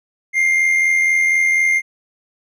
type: tone with amplitude modulation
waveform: triangle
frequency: 2109 Hz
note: C7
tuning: 13 cents sharp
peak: -9 dBFS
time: 0.33-1.82 s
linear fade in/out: 50 ms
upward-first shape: sine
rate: 84.1 Hz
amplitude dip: 40%
effects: resampled to 32000 Hz